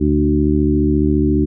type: harmonic tone with a mistuned harmonic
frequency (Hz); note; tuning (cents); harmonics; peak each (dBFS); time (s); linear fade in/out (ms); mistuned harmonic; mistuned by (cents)
74.5; D2; +25; 1 / 2 / 3 / 4 / 5; -18 / -21 / -19 / -16 / -20; 0-1.46; 20; 2; -22
effects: none